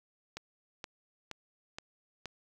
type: click train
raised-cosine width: 0.2 ms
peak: -23 dBFS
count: 5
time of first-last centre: 0.37-2.257 s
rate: 2.12 Hz
effects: 9-bit